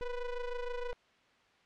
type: ring-modulated tone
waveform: square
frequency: 248.2 Hz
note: B3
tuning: 9 cents sharp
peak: -33 dBFS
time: 0.01-0.93 s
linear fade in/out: 0 ms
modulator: 235 Hz
effects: white hiss -66 dBFS RMS until 1.65 s + low-pass 3000 Hz 12 dB/octave